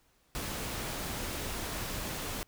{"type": "noise", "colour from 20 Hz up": "pink", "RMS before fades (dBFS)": -37, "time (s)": [0.35, 2.43], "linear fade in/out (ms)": 0, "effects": ["pink hiss -69 dBFS RMS until 2.47 s"]}